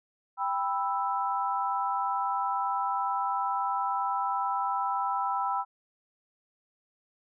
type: chord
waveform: sine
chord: E minor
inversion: first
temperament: just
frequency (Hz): 791.1 / 988.9 / 1318.5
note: G5 / B5 / E6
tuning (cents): +16 / +2 / 0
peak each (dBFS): -31 / -30 / -32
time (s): 0.37-5.65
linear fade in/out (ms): 50
effects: none